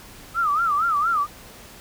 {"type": "tone with vibrato", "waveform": "sine", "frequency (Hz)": 1263, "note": "D#6", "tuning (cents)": 26, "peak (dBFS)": -18, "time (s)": [0.34, 1.27], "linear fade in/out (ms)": 50, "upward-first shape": "sine", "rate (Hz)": 4.3, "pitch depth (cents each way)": 170, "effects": ["pink hiss -44 dBFS RMS until 1.8 s"]}